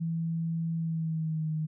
sine tone with pitch glide, 164.81 to 156.1 Hz, E3 to D#3, 0 to +6 cents, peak -28 dBFS, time 0-1.67 s, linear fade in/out 20 ms, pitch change -94 cents, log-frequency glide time 0.75-1.51 s, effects none

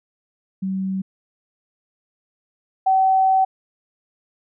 sine tone pair in turn, 190.7 / 762.8 Hz, G3 / G5, -47 / -47 cents, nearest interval 2 octaves, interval 2400 cents, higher second, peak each -21 / -13 dBFS, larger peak second, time 0.62-1.02 / 2.86-3.45 s, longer second, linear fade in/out 10 ms, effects none

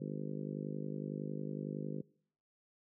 harmonic tone, 50.9 Hz, G#1, 34 cents flat, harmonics 3 / 4 / 5 / 6 / 7 / 8 / 9 / 10, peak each -42 / -44 / -46 / -48 / -49 / -50 / -51 / -52 dBFS, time 0-2.02 s, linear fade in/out 10 ms, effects noise-tail reverb RT60 0.6 s tail -23 dB re dry

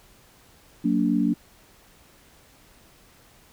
sine chord, Gb augmented, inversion none, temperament just, 185 / 231.2 / 289.1 Hz, Gb3 / Bb3 / D4, 0 / -14 / -27 cents, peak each -25 / -23 / -23 dBFS, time 0.84-1.34 s, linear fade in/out 10 ms, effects pink hiss -55 dBFS RMS until 3.52 s

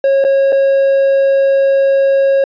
triangle tone with dropouts, 546 Hz, C#5, 26 cents flat, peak -6 dBFS, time 0.04-2.44 s, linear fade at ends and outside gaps 2 ms, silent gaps 0.241-0.248 / 0.522-0.526 s, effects resampled to 11025 Hz

